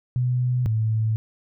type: tone pair in turn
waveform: sine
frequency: 124.8 / 110.25 Hz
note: B2 / A2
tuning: +19 / +4 cents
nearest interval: major second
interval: 215 cents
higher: first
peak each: -19 / -19 dBFS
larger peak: neither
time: 0.16-0.66 / 0.66-1.16 s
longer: neither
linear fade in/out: 0 ms
effects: none